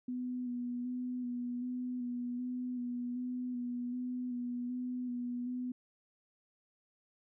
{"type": "tone with vibrato", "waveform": "sine", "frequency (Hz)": 246.9, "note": "B3", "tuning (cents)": 0, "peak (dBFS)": -35, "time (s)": [0.08, 5.72], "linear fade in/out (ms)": 5, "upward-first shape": "square", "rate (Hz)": 1.3, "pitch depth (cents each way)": 19, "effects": []}